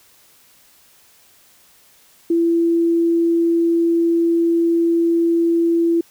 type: tone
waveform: sine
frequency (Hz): 336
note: E4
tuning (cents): +33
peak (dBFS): -13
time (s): 2.3-6.01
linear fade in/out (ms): 5
effects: white hiss -52 dBFS RMS until 6.1 s